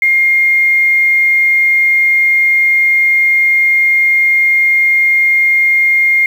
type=tone with quantisation; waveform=sine; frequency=2125 Hz; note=C7; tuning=26 cents sharp; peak=-7 dBFS; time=0.02-6.26 s; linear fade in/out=2 ms; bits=6; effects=none